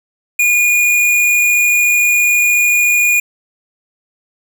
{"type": "tone", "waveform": "square", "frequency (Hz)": 2439, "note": "D#7", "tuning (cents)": -35, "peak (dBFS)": -10, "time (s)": [0.39, 3.2], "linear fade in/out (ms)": 5, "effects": []}